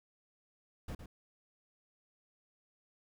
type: noise with echo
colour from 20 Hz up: brown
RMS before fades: -41 dBFS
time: 0.88-0.95 s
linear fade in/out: 5 ms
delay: 110 ms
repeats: 1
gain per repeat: -8 dB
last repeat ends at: 1.06 s
effects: none